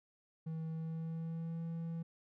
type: tone with pitch glide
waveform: triangle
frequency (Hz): 160.9 to 165.71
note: E3 to E3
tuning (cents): -42 to +9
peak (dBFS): -36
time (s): 0.46-2.03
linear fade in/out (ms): 10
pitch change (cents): +51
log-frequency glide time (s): 0.7-1.62
effects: none